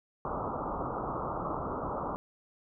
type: low-pass noise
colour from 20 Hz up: white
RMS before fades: -35 dBFS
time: 0.25-2.16 s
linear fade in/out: 0 ms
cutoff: 1300 Hz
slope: 96 dB/octave
effects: none